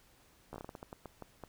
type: slowing click train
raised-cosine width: 1 ms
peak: -30 dBFS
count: 13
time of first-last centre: 0.53-1.437 s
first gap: 13 ms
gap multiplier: 1.29
effects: pink hiss -65 dBFS RMS until 1.48 s